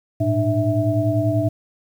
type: tone cluster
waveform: sine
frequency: 106.2 / 116.4 / 300.8 / 654 Hz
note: G#2 / A#2 / D4 / E5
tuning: +39 / -2 / +42 / -14 cents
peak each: -22 dBFS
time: 0.2-1.49 s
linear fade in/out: 10 ms
effects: 8-bit